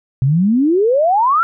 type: exponential sweep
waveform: sine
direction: up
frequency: 125 to 1396.9 Hz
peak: -10 dBFS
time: 0.22-1.43 s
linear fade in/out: 0 ms
effects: none